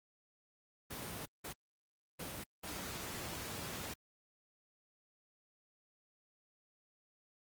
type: noise bursts at uneven times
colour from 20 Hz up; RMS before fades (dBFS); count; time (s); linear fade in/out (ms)
pink; -43; 4; 0.9-1.26 / 1.44-1.53 / 2.19-2.44 / 2.63-3.94; 10
effects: high-pass 80 Hz 12 dB/octave + Opus 24 kbps